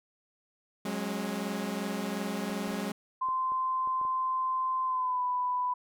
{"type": "chord", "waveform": "sawtooth", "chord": "F# suspended second", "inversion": "none", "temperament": "equal with one note detuned", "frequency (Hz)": [185, 207.7, 270.7], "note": ["F#3", "G#3", "C#4"], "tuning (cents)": [0, 0, -41], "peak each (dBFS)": [-33, -30, -35], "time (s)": [0.85, 2.92], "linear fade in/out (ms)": 5}
{"type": "clicks", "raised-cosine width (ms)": 1, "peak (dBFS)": -34, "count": 9, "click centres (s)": [2.497, 2.678, 2.709, 2.741, 3.287, 3.52, 3.874, 4.014, 4.051]}
{"type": "tone with pitch glide", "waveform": "sine", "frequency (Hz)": [1037, 994.2], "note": ["C6", "B5"], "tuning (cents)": [-16, 11], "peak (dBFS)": -27, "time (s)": [3.21, 5.74], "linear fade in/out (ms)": 10, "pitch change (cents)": -73, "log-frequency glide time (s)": [4.85, 5.22]}
{"effects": []}